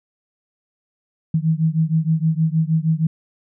sine beating tone pair, 157.5 / 163.9 Hz, D#3 / E3, +21 / -10 cents, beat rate 6.4 Hz, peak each -18 / -19 dBFS, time 1.34-3.07 s, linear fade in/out 5 ms, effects none

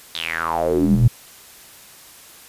square tone with band-pass filter sweep, 41.26 Hz, E1, 2 cents sharp, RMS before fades -18 dBFS, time 0.14-1.08 s, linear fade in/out 10 ms, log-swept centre 4000 to 110 Hz, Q 7, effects white hiss -44 dBFS RMS until 2.48 s + resampled to 32000 Hz

